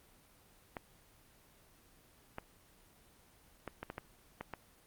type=clicks; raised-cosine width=0.5 ms; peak=-25 dBFS; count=8; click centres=0.768 / 2.384 / 3.677 / 3.83 / 3.901 / 3.981 / 4.41 / 4.537 s; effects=pink hiss -64 dBFS RMS until 4.86 s + Opus 24 kbps